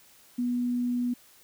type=tone; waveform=sine; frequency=244.4 Hz; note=B3; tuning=18 cents flat; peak=-25 dBFS; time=0.38-1.14 s; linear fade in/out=10 ms; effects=white hiss -57 dBFS RMS until 1.43 s